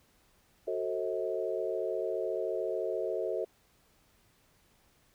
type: chord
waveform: sine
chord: F# diminished seventh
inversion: none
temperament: just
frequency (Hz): 370 / 444 / 532.8 / 639.4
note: F#4 / A4 / C5 / Eb5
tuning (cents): 0 / +16 / +31 / +47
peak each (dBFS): -36 / -35 / -37 / -36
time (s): 0.67-3.45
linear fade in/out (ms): 10
effects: pink hiss -67 dBFS RMS until 5.14 s